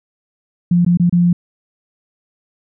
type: tone with dropouts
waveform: sine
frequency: 174.61 Hz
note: F3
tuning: in tune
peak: -9 dBFS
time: 0.71-1.33 s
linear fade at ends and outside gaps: 5 ms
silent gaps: 0.849-0.863 / 0.973-0.997 / 1.096-1.125 s
effects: none

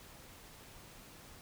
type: silence
effects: pink hiss -55 dBFS RMS until 1.41 s

